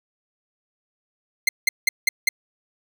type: tone bursts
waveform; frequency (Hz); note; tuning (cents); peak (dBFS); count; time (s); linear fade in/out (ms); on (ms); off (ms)
sawtooth; 2093; C7; 0; -11; 5; 1.47-2.29; 5; 20; 180
effects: none